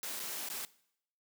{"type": "noise with dropouts", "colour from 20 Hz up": "white", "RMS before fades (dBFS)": -40, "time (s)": [0.03, 0.65], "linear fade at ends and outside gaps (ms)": 1, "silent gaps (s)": [[0.195, 0.199], [0.488, 0.5]], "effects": ["noise-tail reverb RT60 0.7 s tail -20 dB re dry", "high-pass 200 Hz 12 dB/octave"]}